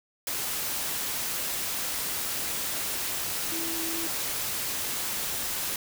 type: tone in noise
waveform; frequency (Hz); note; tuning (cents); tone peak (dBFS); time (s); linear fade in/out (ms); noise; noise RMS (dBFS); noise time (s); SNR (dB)
sine; 329.6; E4; 0; -35; 3.52-4.07; 2; white; -31; 0.27-5.76; -7
effects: none